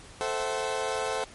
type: chord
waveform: 30% pulse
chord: F# half-diminished seventh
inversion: first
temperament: equal with one note detuned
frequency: 440 / 523.3 / 659.3 / 756.8 Hz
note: A4 / C5 / E5 / F#5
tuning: 0 / 0 / 0 / +39 cents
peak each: -30 / -30 / -33 / -32 dBFS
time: 0.21-1.24 s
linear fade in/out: 0 ms
effects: pink hiss -49 dBFS RMS until 1.34 s + MP3 48 kbps